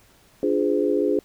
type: chord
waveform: sine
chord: D half-diminished seventh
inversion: none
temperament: equal with one note detuned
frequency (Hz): 293.7 / 349.2 / 415.3 / 510.4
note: D4 / F4 / Ab4 / C5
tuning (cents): 0 / 0 / 0 / -43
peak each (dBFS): -24 / -25 / -22 / -26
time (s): 0.43-1.19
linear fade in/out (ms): 2
effects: pink hiss -56 dBFS RMS until 1.24 s